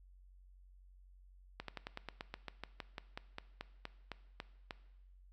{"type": "slowing click train", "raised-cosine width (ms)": 0.3, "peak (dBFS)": -26, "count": 19, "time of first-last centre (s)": [1.6, 4.708], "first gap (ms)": 83, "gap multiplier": 1.08, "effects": ["noise-tail reverb RT60 1.0 s tail -17 dB re dry", "added 46 Hz sine -58 dBFS peak until 5.32 s"]}